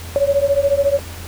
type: beating tone pair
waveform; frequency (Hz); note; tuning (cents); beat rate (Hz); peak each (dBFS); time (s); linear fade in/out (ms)
sine; 554.4 / 568.4; C#5 / C#5; 0 / +43; 14; -16; 0.16-0.99; 0
effects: added 85 Hz sine -31 dBFS peak until 1.27 s + pink hiss -35 dBFS RMS until 1.27 s